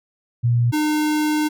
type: tone pair in turn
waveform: sine / square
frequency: 119.4 / 303.8 Hz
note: A#2 / D#4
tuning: +42 / -41 cents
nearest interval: octave + major third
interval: 1617 cents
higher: second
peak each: -14 / -18 dBFS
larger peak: first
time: 0.43-0.72 / 0.72-1.49 s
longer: second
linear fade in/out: 20 ms
effects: none